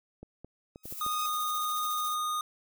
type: clicks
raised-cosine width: 2 ms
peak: -31 dBFS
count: 6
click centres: 0.23 / 0.446 / 0.759 / 0.856 / 0.925 / 1.064 s
type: tone with exponential growth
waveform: 10% pulse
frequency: 1266 Hz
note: D#6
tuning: 30 cents sharp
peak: -29 dBFS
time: 0.75-1.26 s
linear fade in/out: 1 ms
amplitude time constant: 110 ms
type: noise with tremolo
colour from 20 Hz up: violet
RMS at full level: -39 dBFS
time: 0.83-2.17 s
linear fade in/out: 50 ms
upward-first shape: square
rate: 14 Hz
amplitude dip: 40%
type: tone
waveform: square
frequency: 1231 Hz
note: D#6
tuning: 19 cents flat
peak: -30 dBFS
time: 1.01-2.41 s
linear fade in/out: 2 ms
effects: none